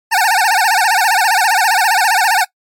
25% pulse tone with vibrato, 818 Hz, G#5, 26 cents flat, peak -6 dBFS, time 0.11-2.45 s, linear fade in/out 20 ms, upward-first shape sine, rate 15 Hz, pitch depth 210 cents each way, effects noise-tail reverb RT60 0.1 s tail -21 dB re dry + MP3 64 kbps

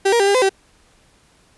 35% pulse tone with pitch steps, 390.5 / 470.5 / 396.3 / 401.6 / 510 / 386.8 Hz, G4 / A#4 / G4 / G4 / C5 / G4, -7 / +16 / +19 / +42 / -44 / -23 cents, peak -11 dBFS, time 0.05-0.494 s, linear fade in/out 10 ms, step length 74 ms, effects pink hiss -55 dBFS RMS until 1.57 s + resampled to 24000 Hz

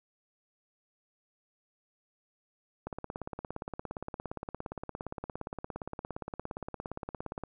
click train, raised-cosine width 1 ms, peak -23 dBFS, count 80, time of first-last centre 2.87-7.436 s, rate 17.3 Hz, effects none

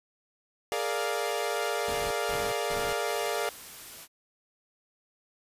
sawtooth chord, Bb dominant seventh, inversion third, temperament equal with one note detuned, 418 / 466.2 / 587.3 / 698.5 Hz, Ab4 / Bb4 / D5 / F5, +11 / 0 / 0 / 0 cents, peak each -30 dBFS, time 0.72-3.49 s, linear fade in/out 0 ms
pink noise bursts, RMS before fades -39 dBFS, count 3, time 1.88-2.93 s, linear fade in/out 2 ms, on 230 ms, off 180 ms
white noise, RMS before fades -45 dBFS, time 3.05-4.08 s, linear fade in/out 50 ms
effects resampled to 32000 Hz

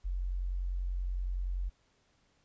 sine tone, 45.24 Hz, F#1, 38 cents flat, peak -31 dBFS, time 0.04-1.7 s, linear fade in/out 20 ms, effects pink hiss -71 dBFS RMS until 2.44 s + resampled to 16000 Hz

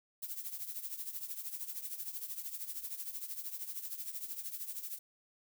violet noise with tremolo, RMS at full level -39 dBFS, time 0.22-4.99 s, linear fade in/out 10 ms, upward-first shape triangle, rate 13 Hz, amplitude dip 80%, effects none

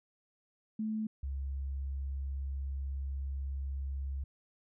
sine tone pair in turn, 217.5 / 68.19 Hz, A3 / C#2, -20 / -28 cents, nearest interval octave + minor sixth, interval 2008 cents, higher first, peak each -32 / -34 dBFS, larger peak first, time 0.79-1.07 / 1.23-4.24 s, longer second, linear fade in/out 5 ms, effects none

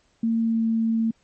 sine tone with pitch glide, 227.5 to 225.4 Hz, A#3 to A3, -42 to +42 cents, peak -19 dBFS, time 0.23-1.11 s, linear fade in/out 5 ms, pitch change -16 cents, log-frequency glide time 0.4-0.67 s, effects pink hiss -64 dBFS RMS until 1.23 s + MP3 32 kbps

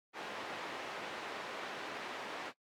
pink band-pass noise, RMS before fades -44 dBFS, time 0.13-2.53 s, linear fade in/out 50 ms, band 450 to 2700 Hz, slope 12 dB/octave, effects noise-tail reverb RT60 0.1 s tail -19 dB re dry + AAC 64 kbps

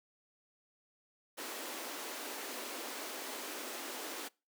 pink high-pass noise, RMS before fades -43 dBFS, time 1.37-4.29 s, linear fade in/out 20 ms, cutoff 260 Hz, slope 48 dB/octave, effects noise-tail reverb RT60 0.3 s tail -25 dB re dry

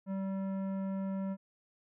triangle tone with tanh clipping, 193.1 Hz, G3, 26 cents flat, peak -35 dBFS, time 0.06-1.37 s, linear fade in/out 50 ms, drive 17 dB, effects none

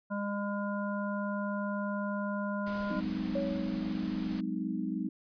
harmonic tone, 203.1 Hz, G#3, 38 cents flat, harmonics 1 / 3 / 5 / 7, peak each -33 / -38 / -40 / -41 dBFS, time 0.1-3.01 s, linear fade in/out 20 ms
pink noise, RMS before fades -46 dBFS, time 2.66-4.41 s, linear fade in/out 10 ms
sine chord, Ab dominant seventh, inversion third, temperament equal with one note detuned, 185 / 207.7 / 255.2 / 311.1 Hz, Gb3 / Ab3 / C4 / Eb4, 0 / 0 / -43 / 0 cents, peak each -37 / -36 / -37 / -37 dBFS, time 2.9-5.09 s, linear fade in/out 5 ms
sine tone with exponential decay, 558 Hz, C#5, 11 cents sharp, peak -29 dBFS, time 3.35-4.18 s, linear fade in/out 5 ms, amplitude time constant 180 ms
effects resampled to 11025 Hz

